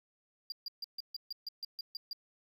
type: tone bursts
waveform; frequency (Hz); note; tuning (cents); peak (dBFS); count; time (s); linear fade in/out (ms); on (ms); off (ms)
triangle; 4788; D8; +33; -36; 11; 0.5-2.131; 2; 21; 140
effects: 12-bit